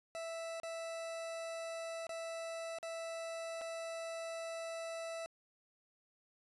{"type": "tone with dropouts", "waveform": "40% pulse", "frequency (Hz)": 659.3, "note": "E5", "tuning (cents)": 0, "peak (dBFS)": -40, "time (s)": [0.15, 5.26], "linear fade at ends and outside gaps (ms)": 0, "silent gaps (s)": [[0.6, 0.633], [2.068, 2.093], [2.786, 2.829], [3.612, 3.616]], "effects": ["resampled to 24000 Hz"]}